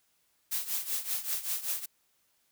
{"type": "noise with tremolo", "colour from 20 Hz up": "blue", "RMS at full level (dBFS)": -30, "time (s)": [0.51, 1.86], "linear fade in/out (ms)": 10, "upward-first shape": "triangle", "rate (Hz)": 5.2, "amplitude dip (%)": 85, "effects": ["white hiss -72 dBFS RMS until 2.51 s"]}